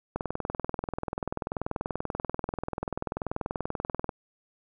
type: click train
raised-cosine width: 1 ms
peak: -16 dBFS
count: 82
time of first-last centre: 0.16-4.092 s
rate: 20.6 Hz
effects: none